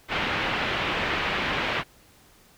white low-pass noise, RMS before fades -27 dBFS, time 0.08-1.84 s, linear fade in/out 50 ms, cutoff 2900 Hz, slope 24 dB/octave, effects pink hiss -56 dBFS RMS until 2.57 s

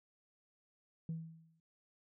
sine tone with exponential decay, 162.6 Hz, E3, 23 cents flat, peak -34 dBFS, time 1.09-1.6 s, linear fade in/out 2 ms, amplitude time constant 110 ms, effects tanh soft clip ceiling -34 dBFS

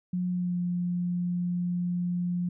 sine tone with pitch glide, 180 to 176.7 Hz, F#3 to F3, -47 to +21 cents, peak -26 dBFS, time 0.13-2.49 s, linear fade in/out 5 ms, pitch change -32 cents, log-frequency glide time 0.29-0.58 s, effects none

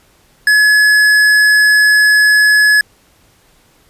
triangle tone with tanh clipping, 1699 Hz, G#6, 39 cents sharp, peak -8 dBFS, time 0.47-2.81 s, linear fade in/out 2 ms, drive 17 dB, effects pink hiss -51 dBFS RMS until 3.89 s + resampled to 32000 Hz

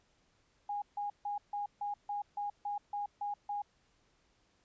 sine tone bursts, 820 Hz, G#5, 22 cents flat, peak -34 dBFS, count 11, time 0.69-3.62 s, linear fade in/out 5 ms, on 130 ms, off 150 ms, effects pink hiss -72 dBFS RMS until 4.64 s + resampled to 16000 Hz

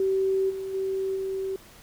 sine tone with level steps, 384.1 Hz, G4, 35 cents flat, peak -21 / -30 / -25 / -27 dBFS, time 0-1.56 s, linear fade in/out 2 ms, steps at 0.49 / 0.73 / 1.15 s, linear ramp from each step 20 ms, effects pink hiss -51 dBFS RMS until 1.82 s

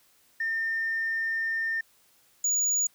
sine tone pair in turn, 1810 / 6859 Hz, A6 / A8, +48 / -45 cents, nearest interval octave + major seventh, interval 2307 cents, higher second, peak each -25 / -20 dBFS, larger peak second, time 0.4-1.81 / 2.44-2.87 s, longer first, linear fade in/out 5 ms, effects tanh soft clip ceiling -22 dBFS + white hiss -63 dBFS RMS until 2.94 s

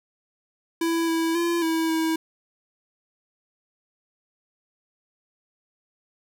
square tone with pitch steps, 331.9 / 328.2 / 341.3 / 325.1 / 322.5 Hz, E4 / E4 / F4 / E4 / E4, +12 / -8 / -40 / -24 / -38 cents, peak -22 dBFS, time 0.81-2.16 s, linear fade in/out 5 ms, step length 270 ms, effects none

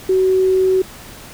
sine tone, 375.9 Hz, F#4, 27 cents sharp, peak -11 dBFS, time 0.09-0.82 s, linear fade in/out 5 ms, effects pink hiss -37 dBFS RMS until 1.33 s

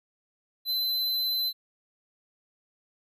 square tone, 4046 Hz, B7, 41 cents sharp, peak -26 dBFS, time 0.65-1.53 s, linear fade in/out 50 ms, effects none

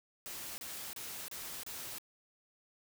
white noise bursts, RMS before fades -44 dBFS, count 5, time 0.26-1.984 s, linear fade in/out 0 ms, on 320 ms, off 31 ms, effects none

